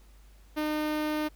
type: tone with notch filter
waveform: sawtooth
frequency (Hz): 304.6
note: D#4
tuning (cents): -37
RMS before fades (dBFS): -30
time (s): 0.56-1.29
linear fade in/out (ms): 20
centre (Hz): 7500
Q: 0.81
effects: added 50 Hz sine -52 dBFS peak until 1.35 s + pink hiss -63 dBFS RMS until 1.35 s